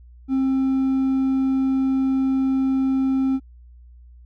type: tone with hard clipping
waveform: triangle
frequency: 265.7 Hz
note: C4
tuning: 27 cents sharp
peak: -18 dBFS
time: 0.28-3.4 s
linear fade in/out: 50 ms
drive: 5 dB
effects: added 60 Hz sine -43 dBFS peak until 4.25 s